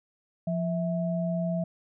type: tone pair together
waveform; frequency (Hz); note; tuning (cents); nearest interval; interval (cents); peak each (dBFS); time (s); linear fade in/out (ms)
sine; 173.44 / 652; F3 / E5; -12 / -19; octave + major seventh; 2293; -27 / -31; 0.47-1.64; 5
effects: none